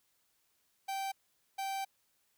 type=tone bursts at uneven times; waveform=45% pulse; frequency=779 Hz; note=G5; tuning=11 cents flat; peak=-35 dBFS; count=2; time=0.88-1.12 / 1.58-1.85 s; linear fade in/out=10 ms; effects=white hiss -75 dBFS RMS until 2.37 s